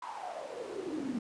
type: noise with high-pass filter sweep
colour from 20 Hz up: brown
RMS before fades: -39 dBFS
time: 0.02-1.19 s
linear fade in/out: 5 ms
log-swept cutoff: 1000 to 230 Hz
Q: 9
effects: resampled to 22050 Hz